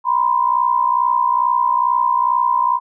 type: tone pair together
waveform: sine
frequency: 965.7 / 1028 Hz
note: B5 / C6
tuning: -39 / -31 cents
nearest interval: minor second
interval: 108 cents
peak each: -16 dBFS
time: 0.04-2.8 s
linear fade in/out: 50 ms
effects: none